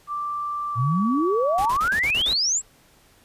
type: tone with pitch glide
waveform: sine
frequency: 1174.7 to 1141.9 Hz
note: D6 to D6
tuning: 0 to -49 cents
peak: -25 dBFS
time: 0.07-1.74 s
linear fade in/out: 50 ms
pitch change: -49 cents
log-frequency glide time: 0.73-0.79 s
type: exponential sweep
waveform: sine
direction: up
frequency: 109.9 to 7902 Hz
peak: -19 dBFS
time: 0.75-2.62 s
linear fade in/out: 50 ms
type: noise bursts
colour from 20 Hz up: pink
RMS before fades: -34 dBFS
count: 7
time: 1.58-2.333 s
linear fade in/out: 2 ms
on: 75 ms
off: 38 ms
effects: pink hiss -56 dBFS RMS until 3.24 s + resampled to 32000 Hz